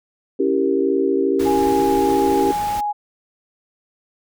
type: chord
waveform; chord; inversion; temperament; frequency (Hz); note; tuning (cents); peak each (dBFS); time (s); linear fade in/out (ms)
sine; C# diminished seventh; none; equal; 277.2 / 329.6 / 392 / 466.2; C#4 / E4 / G4 / Bb4; 0 / 0 / 0 / 0; -21 / -23 / -18 / -24; 0.39-2.52; 10
type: noise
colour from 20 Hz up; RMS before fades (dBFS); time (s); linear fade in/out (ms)
pink; -32; 1.39-2.81; 10
type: tone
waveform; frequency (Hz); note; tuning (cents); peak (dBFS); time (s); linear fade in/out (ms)
sine; 830.6; G#5; 0; -19; 1.45-2.93; 20
effects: none